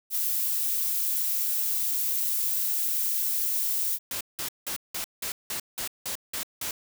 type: noise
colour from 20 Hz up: violet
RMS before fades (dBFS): -27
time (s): 0.1-3.99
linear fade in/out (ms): 50
type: noise bursts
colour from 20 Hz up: white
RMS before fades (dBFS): -32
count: 10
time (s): 4.11-6.71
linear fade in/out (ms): 2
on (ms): 98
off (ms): 180
effects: none